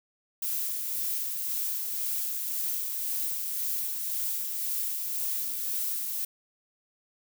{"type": "noise with tremolo", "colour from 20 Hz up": "violet", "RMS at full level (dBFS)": -30, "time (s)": [0.42, 6.25], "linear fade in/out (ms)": 5, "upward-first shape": "sine", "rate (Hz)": 1.9, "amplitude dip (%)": 30, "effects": []}